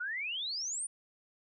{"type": "exponential sweep", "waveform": "sine", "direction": "up", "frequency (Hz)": [1400, 9500], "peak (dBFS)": -34, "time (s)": [0, 0.87], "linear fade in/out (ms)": 10, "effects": []}